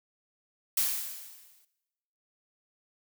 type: noise with exponential decay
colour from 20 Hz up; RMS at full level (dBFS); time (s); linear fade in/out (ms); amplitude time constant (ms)
blue; -25; 0.77-1.65; 5; 190
effects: noise-tail reverb RT60 1.0 s tail -17 dB re dry